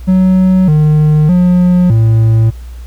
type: tone with pitch steps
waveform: triangle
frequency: 186.3 / 152.2 / 179.2 / 112.4 Hz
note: F#3 / D#3 / F3 / A2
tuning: +12 / -38 / +45 / +37 cents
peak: -3 dBFS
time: 0.07-2.51 s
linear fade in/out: 20 ms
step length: 610 ms
effects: added 60 Hz sine -24 dBFS peak until 2.86 s + pink hiss -44 dBFS RMS until 2.86 s